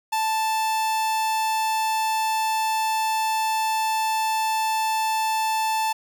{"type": "tone", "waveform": "45% pulse", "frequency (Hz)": 880, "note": "A5", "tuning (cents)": 0, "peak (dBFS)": -21, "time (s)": [0.12, 5.93], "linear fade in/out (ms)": 10, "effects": []}